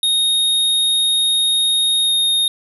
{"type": "tone with pitch glide", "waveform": "square", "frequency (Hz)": [3723, 3702], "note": ["A#7", "A#7"], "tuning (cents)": [-3, -13], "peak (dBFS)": -14, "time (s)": [0.03, 2.48], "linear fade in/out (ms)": 2, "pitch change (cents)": -10, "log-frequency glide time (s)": [2.03, 2.12], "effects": []}